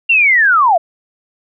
sine linear sweep, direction down, 2794 to 630 Hz, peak -7 dBFS, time 0.09-0.78 s, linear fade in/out 10 ms, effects none

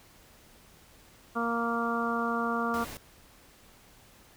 harmonic tone, 233.1 Hz, A#3, in tune, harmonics 1 / 2 / 3 / 4 / 5 / 6, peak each -32 / -35 / -36 / -38 / -32 / -35 dBFS, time 1.35-2.85 s, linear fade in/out 20 ms
pink noise, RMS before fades -42 dBFS, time 2.74-2.97 s, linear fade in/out 0 ms
effects pink hiss -57 dBFS RMS until 4.36 s

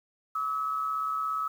sine tone pair together, 1151 / 1288.2 Hz, D6 / E6, -35 / -40 cents, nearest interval major second, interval 195 cents, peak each -37 / -28 dBFS, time 0.35-1.48 s, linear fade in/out 5 ms, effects 9-bit

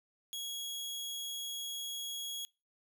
sawtooth tone, 3322 Hz, G#7, in tune, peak -35 dBFS, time 0.33-2.45 s, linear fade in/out 0 ms, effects noise-tail reverb RT60 0.3 s tail -24 dB re dry

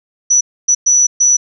sine tone bursts at uneven times, 5920 Hz, F#8, in tune, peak -7 dBFS, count 4, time 0.3-0.41 / 0.68-0.75 / 0.86-1.07 / 1.2-1.37 s, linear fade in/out 10 ms, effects none

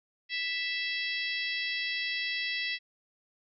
harmonic tone, 659.3 Hz, E5, in tune, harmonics 3 / 4 / 5 / 6 / 7 / 8, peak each -34 / -36 / -38 / -40 / -41 / -42 dBFS, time 0.29-2.79 s, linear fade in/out 50 ms, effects none

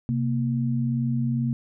sine tone pair together, 130.82 / 233.1 Hz, C3 / A#3, 0 / 0 cents, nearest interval minor seventh, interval 1000 cents, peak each -24 / -25 dBFS, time 0.09-1.53 s, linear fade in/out 0 ms, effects none

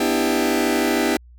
sawtooth chord, E minor seventh, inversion second, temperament just, 247.2 / 296.7 / 329.6 / 395.6 Hz, B3 / D4 / E4 / G4, +2 / +18 / 0 / +16 cents, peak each -19 dBFS, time 0-1.17 s, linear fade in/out 5 ms, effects added 60 Hz sine -43 dBFS peak until 1.38 s

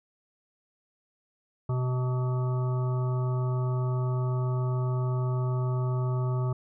harmonic tone, 126.6 Hz, B2, 43 cents sharp, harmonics 1 / 3 / 5 / 7 / 9 / 10, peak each -25 / -37 / -41 / -43 / -42 / -47 dBFS, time 1.69-6.53 s, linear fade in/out 5 ms, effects none

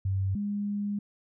sine tone pair in turn, 96.4 / 204.3 Hz, G2 / G#3, -28 / -28 cents, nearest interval octave + minor second, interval 1300 cents, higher second, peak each -25 / -28 dBFS, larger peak first, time 0.05-0.35 / 0.35-0.99 s, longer second, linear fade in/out 5 ms, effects none

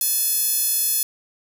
10% pulse tone with high-pass filter, 859 Hz, A5, 42 cents flat, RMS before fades -21 dBFS, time 0.01-1.03 s, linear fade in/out 2 ms, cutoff 9300 Hz, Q 2.4, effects 8-bit

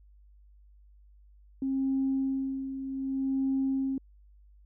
sine tone with tremolo, 268.2 Hz, C4, 43 cents sharp, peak -24 dBFS, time 1.62-3.98 s, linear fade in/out 2 ms, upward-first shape sine, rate 0.65 Hz, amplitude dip 65%, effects tanh soft clip ceiling -20 dBFS + added 50 Hz sine -54 dBFS peak until 4.65 s

